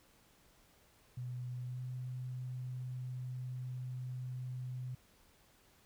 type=tone with pitch glide; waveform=sine; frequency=124.2 to 126.59 Hz; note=B2 to B2; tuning=+10 to +43 cents; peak=-39 dBFS; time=1.17-4.95 s; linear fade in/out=5 ms; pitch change=+33 cents; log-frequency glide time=1.66-1.8 s; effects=pink hiss -67 dBFS RMS until 5.85 s